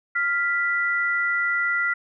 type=tone pair together; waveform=sine; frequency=1396.9 / 1975.5 Hz; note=F6 / B6; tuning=0 / 0 cents; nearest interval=tritone; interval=600 cents; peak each=-23 dBFS; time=0.15-1.94 s; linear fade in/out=10 ms; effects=none